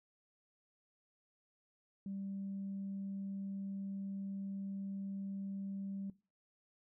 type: tone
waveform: sine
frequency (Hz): 196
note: G3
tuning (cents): 0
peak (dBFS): -39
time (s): 2.06-6.1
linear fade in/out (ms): 2
effects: noise-tail reverb RT60 0.3 s tail -19 dB re dry + tanh soft clip ceiling -35 dBFS